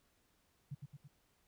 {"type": "tone with echo", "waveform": "sine", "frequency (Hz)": 141.7, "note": "C#3", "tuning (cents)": 38, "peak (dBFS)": -40, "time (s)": [0.71, 0.75], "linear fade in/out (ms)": 10, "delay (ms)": 110, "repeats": 3, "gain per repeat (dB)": -4, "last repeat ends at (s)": 1.08, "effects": ["pink hiss -75 dBFS RMS until 1.47 s"]}